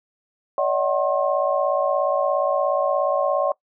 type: tone cluster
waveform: sine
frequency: 572 / 629 / 747 / 1070 Hz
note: D5 / D#5 / F#5 / C6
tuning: -46 / +19 / +16 / +38 cents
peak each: -21 / -24 / -26 / -25 dBFS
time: 0.58-3.52 s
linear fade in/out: 2 ms
effects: noise-tail reverb RT60 0.1 s tail -21 dB re dry